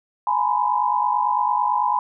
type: tone cluster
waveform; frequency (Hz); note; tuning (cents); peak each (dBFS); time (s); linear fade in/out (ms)
sine; 840 / 968 / 1017; G#5 / B5 / C6; +19 / -35 / -50; -22; 0.27-1.99; 2
effects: none